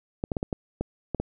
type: clicks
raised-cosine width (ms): 2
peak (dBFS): -14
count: 8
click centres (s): 0.239 / 0.318 / 0.368 / 0.429 / 0.528 / 0.81 / 1.147 / 1.2
effects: none